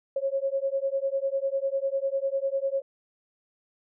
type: beating tone pair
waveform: sine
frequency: 540 / 550 Hz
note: C#5 / C#5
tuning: -45 / -14 cents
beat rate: 10 Hz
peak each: -28 dBFS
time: 0.16-2.82 s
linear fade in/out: 5 ms
effects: none